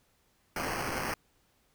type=noise with sample-and-hold; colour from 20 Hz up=white; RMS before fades=-34 dBFS; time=0.56-1.14 s; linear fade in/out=2 ms; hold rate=3675 Hz; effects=pink hiss -70 dBFS RMS until 1.74 s